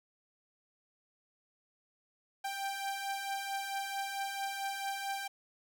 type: beating tone pair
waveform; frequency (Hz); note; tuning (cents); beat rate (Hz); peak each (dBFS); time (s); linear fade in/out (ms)
sawtooth; 784 / 788.5; G5 / G5; 0 / +10; 4.5; -38 / -33; 2.44-5.28; 10
effects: none